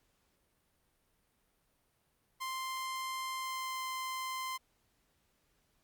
sawtooth tone with pitch glide, 1046.5 to 1039.9 Hz, C6 to C6, 0 to -11 cents, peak -33 dBFS, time 2.4-4.58 s, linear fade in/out 20 ms, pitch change -11 cents, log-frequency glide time 3.39-3.85 s, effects pink hiss -75 dBFS RMS until 5.83 s + Opus 48 kbps

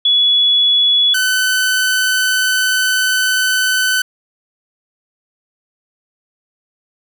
sine / sawtooth tone pair in turn, 3395 / 1512.3 Hz, G#7 / F#6, +37 / +37 cents, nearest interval octave + major second, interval 1400 cents, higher first, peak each -9 / -9 dBFS, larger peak neither, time 0.05-1.14 / 1.14-4.02 s, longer second, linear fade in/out 5 ms, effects none

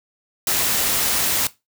white noise, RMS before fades -20 dBFS, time 0.47-1.47 s, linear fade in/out 2 ms, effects noise-tail reverb RT60 0.2 s tail -17 dB re dry

